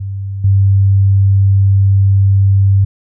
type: tone with level steps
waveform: sine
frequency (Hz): 98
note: G2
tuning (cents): 0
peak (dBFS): -18 / -6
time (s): 0-2.85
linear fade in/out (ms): 10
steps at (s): 0.44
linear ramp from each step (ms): 5
effects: none